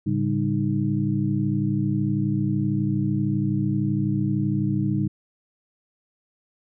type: tone cluster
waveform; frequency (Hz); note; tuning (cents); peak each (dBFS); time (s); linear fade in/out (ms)
sine; 109.1 / 141.8 / 200.1 / 309.6; A2 / C#3 / G3 / D#4; -14 / +40 / +36 / -9; -27 / -25 / -25 / -27; 0.06-5.08; 10
effects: none

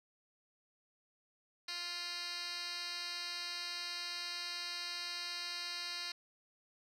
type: tone with band-pass filter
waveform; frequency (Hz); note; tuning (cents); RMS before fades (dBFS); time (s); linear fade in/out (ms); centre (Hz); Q
10% pulse; 349.2; F4; 0; -42; 1.68-6.12; 5; 3900; 6.5
effects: none

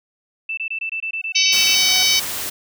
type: tone bursts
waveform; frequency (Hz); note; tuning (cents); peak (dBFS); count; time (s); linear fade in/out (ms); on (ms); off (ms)
sine; 2653; E7; +10; -22; 12; 0.49-1.751; 5; 84; 23
type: tone with exponential growth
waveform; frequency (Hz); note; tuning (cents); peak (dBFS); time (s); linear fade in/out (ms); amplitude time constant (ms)
sawtooth; 740; F#5; 0; -24; 1.2-2.03; 5; 180
type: harmonic tone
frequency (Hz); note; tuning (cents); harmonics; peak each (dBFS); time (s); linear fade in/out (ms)
758; F#5; +42; 3 / 4 / 5 / 6 / 7 / 8; -21 / -21 / -21 / -21 / -21 / -21; 1.35-2.2; 10
type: noise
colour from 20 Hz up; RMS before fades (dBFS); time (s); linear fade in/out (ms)
white; -26; 1.52-2.5; 10
effects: none

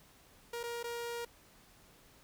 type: tone with dropouts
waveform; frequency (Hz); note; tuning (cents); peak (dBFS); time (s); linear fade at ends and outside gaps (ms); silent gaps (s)
sawtooth; 472.1; A#4; +22; -34; 0.53-1.25; 5; 0.632-0.636 / 0.83-0.84
effects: pink hiss -62 dBFS RMS until 2.23 s

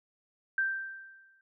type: tone with exponential decay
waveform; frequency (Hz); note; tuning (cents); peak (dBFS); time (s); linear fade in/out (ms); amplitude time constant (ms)
sine; 1568; G6; 0; -24; 0.58-1.41; 2; 180
effects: none

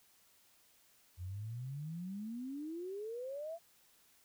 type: exponential sweep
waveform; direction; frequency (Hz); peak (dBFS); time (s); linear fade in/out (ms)
sine; up; 85.2 to 689; -40; 1.17-3.59; 50
effects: white hiss -68 dBFS RMS until 4.24 s

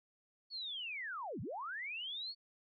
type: linear two-way sweep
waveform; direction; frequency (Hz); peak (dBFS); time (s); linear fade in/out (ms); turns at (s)
sine; down then up; 4482 to 85.9 to 4482; -40; 0.5-2.35; 50; 1.41
effects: none

